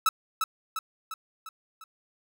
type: tone with echo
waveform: 45% pulse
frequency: 1305 Hz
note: E6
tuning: 18 cents flat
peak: -19 dBFS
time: 0.06-0.09 s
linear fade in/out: 2 ms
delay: 350 ms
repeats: 5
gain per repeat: -5 dB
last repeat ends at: 1.84 s
effects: none